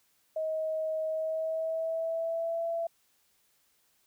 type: tone with pitch glide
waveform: sine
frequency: 632 to 669.6 Hz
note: D#5 to E5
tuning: +27 to +27 cents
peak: -29 dBFS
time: 0.36-2.87 s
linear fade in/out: 5 ms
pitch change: +100 cents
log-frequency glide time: 1.07-2.67 s
effects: white hiss -70 dBFS RMS until 4.06 s